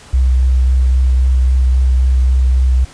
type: tone with vibrato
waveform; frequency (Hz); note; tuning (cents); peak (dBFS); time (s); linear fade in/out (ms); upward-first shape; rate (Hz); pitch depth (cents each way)
sine; 64; C2; -38; -8; 0.13-2.85; 10; triangle; 3.7; 16
effects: pink hiss -39 dBFS RMS until 2.93 s + resampled to 22050 Hz